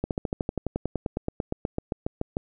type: slowing click train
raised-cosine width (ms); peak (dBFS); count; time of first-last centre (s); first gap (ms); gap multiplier
2; -13; 23; 0.04-2.369; 68; 1.04
effects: none